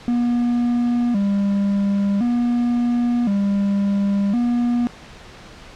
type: tone with vibrato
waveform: triangle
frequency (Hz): 219.2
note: A3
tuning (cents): -6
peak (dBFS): -14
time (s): 0.08-4.87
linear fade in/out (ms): 0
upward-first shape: square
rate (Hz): 0.47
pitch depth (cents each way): 160
effects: pink hiss -41 dBFS RMS until 5.75 s + low-pass 5000 Hz 12 dB/octave